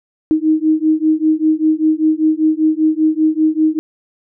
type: beating tone pair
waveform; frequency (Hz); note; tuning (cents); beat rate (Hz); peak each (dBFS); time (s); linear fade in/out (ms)
sine; 310.6 / 315.7; D#4 / D#4; -3 / +25; 5.1; -14; 0.31-3.79; 0
effects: none